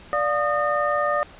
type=tone cluster; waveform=sine; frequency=587 / 709 / 1230 / 1820 Hz; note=D5 / F5 / D#6 / A#6; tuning=-1 / +26 / -20 / -42 cents; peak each=-23 / -29 / -23 / -29 dBFS; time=0.13-1.23 s; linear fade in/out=0 ms; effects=pink hiss -46 dBFS RMS until 1.39 s + resampled to 8000 Hz